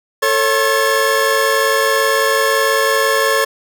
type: tone cluster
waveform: 45% pulse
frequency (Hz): 445.4 / 551 / 1079 / 1731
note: A4 / C#5 / C#6 / A6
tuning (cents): +21 / -11 / -47 / -29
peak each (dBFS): -18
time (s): 0.22-3.45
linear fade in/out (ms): 10
effects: none